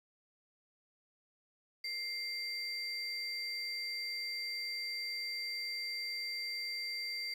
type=tone pair together; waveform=sine; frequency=2100 / 4691 Hz; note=C7 / D8; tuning=+6 / -3 cents; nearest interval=octave + major second; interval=1391 cents; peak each=-39 / -37 dBFS; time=1.84-7.34 s; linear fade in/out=5 ms; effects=tanh soft clip ceiling -33 dBFS + 10-bit